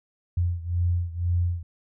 sine beating tone pair, 86.7 / 88.7 Hz, F2 / F2, -12 / +27 cents, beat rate 2 Hz, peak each -24 / -27 dBFS, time 0.37-1.63 s, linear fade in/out 5 ms, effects none

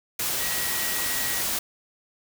sine tone in noise, 1912 Hz, A#6, 43 cents sharp, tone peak -34 dBFS, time 0.4-1.41 s, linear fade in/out 5 ms, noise white, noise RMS -27 dBFS, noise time 0.19-1.59 s, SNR -10 dB, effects none

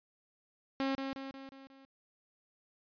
sawtooth tone with echo, 270.1 Hz, C#4, 45 cents flat, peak -27 dBFS, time 0.8-0.95 s, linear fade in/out 0 ms, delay 180 ms, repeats 5, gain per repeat -5 dB, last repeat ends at 1.85 s, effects resampled to 11025 Hz

